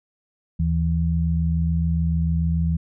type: tone pair together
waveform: sine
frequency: 77.78 / 164.71 Hz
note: D#2 / E3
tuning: 0 / -1 cents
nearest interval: octave + minor second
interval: 1299 cents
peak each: -21 dBFS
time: 0.59-2.77 s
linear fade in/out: 10 ms
effects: none